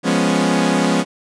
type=chord; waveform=sawtooth; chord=C# dominant seventh; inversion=first; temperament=equal; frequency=174.61 / 207.7 / 246.9 / 277.2 Hz; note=E#3 / G#3 / B3 / C#4; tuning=0 / 0 / 0 / 0 cents; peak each=-16 dBFS; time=0.03-1.05 s; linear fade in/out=50 ms; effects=resampled to 22050 Hz